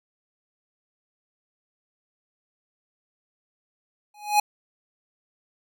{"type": "tone with exponential growth", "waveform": "square", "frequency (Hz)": 834, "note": "G#5", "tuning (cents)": 7, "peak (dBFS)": -14, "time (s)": [4.14, 4.4], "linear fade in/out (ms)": 5, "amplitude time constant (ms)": 55, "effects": []}